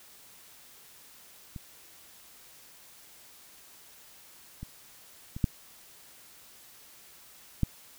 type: clicks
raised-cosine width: 5 ms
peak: -27 / -26 / -25 / -11 / -12 dBFS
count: 5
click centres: 1.562 / 4.63 / 5.365 / 5.442 / 7.633 s
effects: white hiss -54 dBFS RMS until 7.98 s